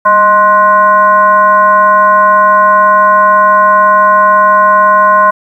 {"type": "tone with frequency modulation", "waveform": "sine", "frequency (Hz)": 1051, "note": "C6", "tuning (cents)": 7, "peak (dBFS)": -3, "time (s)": [0.05, 5.31], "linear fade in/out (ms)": 10, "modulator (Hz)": 428, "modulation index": 0.8, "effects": ["7-bit"]}